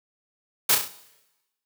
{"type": "noise with echo", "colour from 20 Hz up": "white", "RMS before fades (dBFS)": -19, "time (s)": [0.69, 0.75], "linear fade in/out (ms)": 5, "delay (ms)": 33, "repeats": 4, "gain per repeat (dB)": -5, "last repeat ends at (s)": 0.882, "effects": ["noise-tail reverb RT60 1.0 s tail -17 dB re dry", "high-pass 100 Hz 12 dB/octave"]}